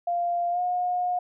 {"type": "tone with pitch glide", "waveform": "sine", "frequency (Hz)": [696, 718.9], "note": ["F5", "F5"], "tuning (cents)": [-6, 50], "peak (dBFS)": -23, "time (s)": [0.07, 1.19], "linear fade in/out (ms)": 5, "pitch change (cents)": 56, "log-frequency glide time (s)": [0.51, 0.6], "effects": []}